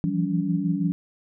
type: tone cluster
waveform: sine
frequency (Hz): 167.1 / 173.2 / 192.7 / 284.5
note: E3 / F3 / G3 / C#4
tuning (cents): +24 / -14 / -29 / +45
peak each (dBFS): -27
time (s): 0.04-0.92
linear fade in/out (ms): 0
effects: none